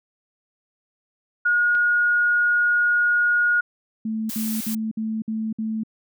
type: tone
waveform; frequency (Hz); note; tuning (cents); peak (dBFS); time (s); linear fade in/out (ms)
sine; 1440; F#6; -47; -16; 1.45-3.61; 10
type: click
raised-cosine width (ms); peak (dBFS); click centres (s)
0.3; -23; 1.751
type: tone bursts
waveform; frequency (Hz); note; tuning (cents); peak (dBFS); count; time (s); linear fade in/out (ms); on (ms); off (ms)
sine; 220; A3; 0; -23; 6; 4.05-5.835; 5; 250; 57
type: noise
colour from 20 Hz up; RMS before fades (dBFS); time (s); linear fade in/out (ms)
blue; -31; 4.29-4.75; 5
effects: none